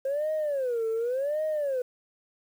sine tone with vibrato, 528 Hz, C5, 16 cents sharp, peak -24 dBFS, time 0.05-1.82 s, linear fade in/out 5 ms, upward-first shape sine, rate 0.89 Hz, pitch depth 290 cents each way, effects tanh soft clip ceiling -23 dBFS + 9-bit

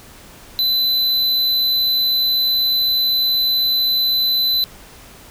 square tone, 4016 Hz, B7, 28 cents sharp, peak -15 dBFS, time 0.59-4.64 s, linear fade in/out 0 ms, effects pink hiss -42 dBFS RMS until 5.3 s

